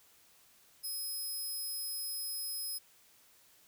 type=tone; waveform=5% pulse; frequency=5100 Hz; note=D#8; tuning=42 cents sharp; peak=-31 dBFS; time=0.83-2.79 s; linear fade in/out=20 ms; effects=white hiss -64 dBFS RMS until 3.67 s